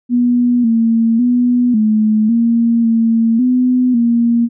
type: tone with pitch steps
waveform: sine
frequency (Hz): 243.4 / 227.8 / 245 / 215.5 / 232.2 / 227.5 / 251.4 / 234.7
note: B3 / A#3 / B3 / A3 / A#3 / A#3 / B3 / A#3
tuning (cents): -25 / -40 / -14 / -36 / -7 / -42 / +31 / +12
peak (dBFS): -9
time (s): 0.09-4.49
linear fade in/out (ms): 50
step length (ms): 550
effects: none